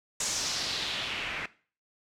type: noise with low-pass filter sweep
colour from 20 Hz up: white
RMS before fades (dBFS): -33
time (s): 0.2-1.46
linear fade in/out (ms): 5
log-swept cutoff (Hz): 7200 to 2100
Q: 2.6
effects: noise-tail reverb RT60 0.4 s tail -18 dB re dry